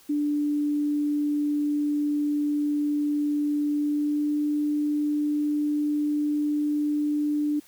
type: tone with pitch glide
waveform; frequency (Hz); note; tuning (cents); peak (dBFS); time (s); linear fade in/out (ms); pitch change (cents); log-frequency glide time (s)
sine; 293.9 to 296.3; D4 to D4; +1 to +15; -22; 0.09-7.6; 10; +14; 3.77-4.34
effects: white hiss -55 dBFS RMS until 7.67 s